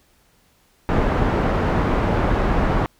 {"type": "low-pass noise", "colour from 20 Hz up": "pink", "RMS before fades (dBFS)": -19, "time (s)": [0.89, 2.86], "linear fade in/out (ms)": 0, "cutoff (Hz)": 1300, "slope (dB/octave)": 12, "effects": ["pink hiss -59 dBFS RMS until 2.99 s"]}